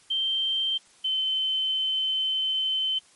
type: tone pair in turn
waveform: sine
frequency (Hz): 3136 / 3070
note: G7 / G7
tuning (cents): 0 / -37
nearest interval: unison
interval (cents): 37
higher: first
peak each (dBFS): -23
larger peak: neither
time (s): 0.1-0.78 / 1.04-2.99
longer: second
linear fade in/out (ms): 10
effects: white hiss -57 dBFS RMS until 3.15 s + MP3 48 kbps